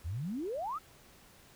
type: exponential sweep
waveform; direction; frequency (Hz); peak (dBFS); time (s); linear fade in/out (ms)
sine; up; 73.42 to 1366; -34; 0.04-0.79; 20
effects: pink hiss -59 dBFS RMS until 1.55 s